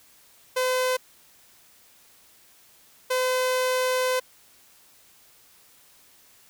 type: tone bursts at uneven times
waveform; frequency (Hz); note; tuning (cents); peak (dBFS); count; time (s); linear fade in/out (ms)
sawtooth; 510; C5; -44; -18; 2; 0.56-0.97 / 3.1-4.2; 10
effects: white hiss -56 dBFS RMS until 6.49 s

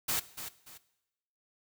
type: noise with echo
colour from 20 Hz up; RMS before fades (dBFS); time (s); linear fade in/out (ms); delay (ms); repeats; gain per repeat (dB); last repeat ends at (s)
white; -31; 0.08-0.2; 10; 290; 2; -10; 0.78
effects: noise-tail reverb RT60 0.9 s tail -17 dB re dry

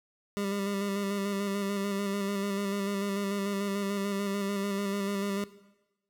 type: tone with vibrato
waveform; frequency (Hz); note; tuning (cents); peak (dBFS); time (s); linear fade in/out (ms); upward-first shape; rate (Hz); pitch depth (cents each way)
25% pulse; 199.5; G3; +31; -26; 0.37-5.44; 0; square; 6.8; 24
effects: noise-tail reverb RT60 1.0 s tail -17 dB re dry

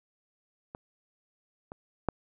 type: clicks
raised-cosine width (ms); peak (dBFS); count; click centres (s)
1; -26 / -27 / -12; 3; 0.749 / 1.719 / 2.087
effects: none

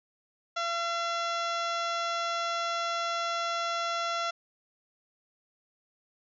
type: harmonic tone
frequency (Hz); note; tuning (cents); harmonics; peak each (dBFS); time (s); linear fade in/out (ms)
680; F5; -46; 1 / 2 / 3 / 4 / 5 / 6 / 7 / 8 / 9 / 10; -34 / -31 / -41 / -42 / -40 / -43 / -51 / -45 / -48 / -53; 0.56-4.31; 10
effects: none

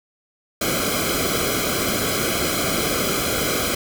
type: noise with comb filter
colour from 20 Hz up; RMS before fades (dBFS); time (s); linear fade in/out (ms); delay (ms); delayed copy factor
pink; -22; 0.61-3.75; 5; 1.1; -0.9
effects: none

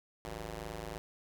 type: ring-modulated tone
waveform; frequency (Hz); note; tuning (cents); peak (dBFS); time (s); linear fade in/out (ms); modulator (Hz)
10% pulse; 108.7; A2; -21; -29; 0.25-0.98; 0; 260
effects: none

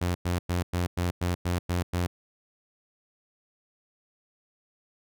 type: tone bursts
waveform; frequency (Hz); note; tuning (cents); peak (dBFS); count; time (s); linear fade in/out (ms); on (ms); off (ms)
sawtooth; 88.3; F2; +20; -21; 9; 0.01-2.07; 10; 140; 100
effects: none

